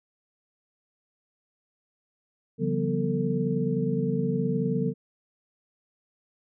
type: tone cluster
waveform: sine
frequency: 140.7 / 171 / 190.2 / 244.1 / 447.7 Hz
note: C#3 / F3 / F#3 / B3 / A4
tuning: +26 / -36 / +48 / -20 / +30 cents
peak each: -30 dBFS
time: 2.58-4.94 s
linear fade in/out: 50 ms
effects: none